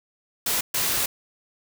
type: noise bursts at uneven times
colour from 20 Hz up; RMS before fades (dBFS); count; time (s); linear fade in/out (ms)
white; -24; 2; 0.46-0.61 / 0.74-1.06; 5
effects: none